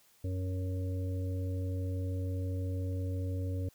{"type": "harmonic tone", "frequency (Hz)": 92.6, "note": "F#2", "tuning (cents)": 2, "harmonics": [1, 3, 5, 6], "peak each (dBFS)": [-32, -42, -46, -48], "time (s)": [0.24, 3.69], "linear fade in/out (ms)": 5, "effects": ["white hiss -65 dBFS RMS until 3.74 s"]}